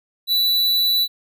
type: tone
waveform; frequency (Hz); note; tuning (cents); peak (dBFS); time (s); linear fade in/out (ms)
square; 3958; B7; +3; -16; 0.27-1.08; 50
effects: none